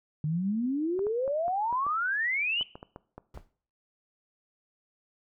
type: exponential sweep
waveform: sine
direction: up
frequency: 146.83 to 3057 Hz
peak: -26 dBFS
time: 0.24-2.63 s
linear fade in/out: 2 ms
type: clicks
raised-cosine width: 1 ms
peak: -28 dBFS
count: 12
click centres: 0.992 / 1.068 / 1.278 / 1.481 / 1.727 / 1.866 / 2.611 / 2.755 / 2.829 / 2.961 / 3.18 / 3.375 s
type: noise with exponential decay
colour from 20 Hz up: brown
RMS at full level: -40 dBFS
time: 3.34-3.53 s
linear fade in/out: 5 ms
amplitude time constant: 40 ms
effects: noise-tail reverb RT60 0.5 s tail -19 dB re dry